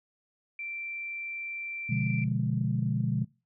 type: tone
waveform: sine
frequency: 2349 Hz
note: D7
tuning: in tune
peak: -35 dBFS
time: 0.59-2.24 s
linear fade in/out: 2 ms
type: chord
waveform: sine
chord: B diminished seventh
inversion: none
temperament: equal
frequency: 123.47 / 146.83 / 174.61 / 207.7 Hz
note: B2 / D3 / F3 / Ab3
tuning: 0 / 0 / 0 / 0 cents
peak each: -29 / -31 / -33 / -32 dBFS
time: 1.89-3.25 s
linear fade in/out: 10 ms
effects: noise-tail reverb RT60 0.3 s tail -22 dB re dry + tanh soft clip ceiling -14 dBFS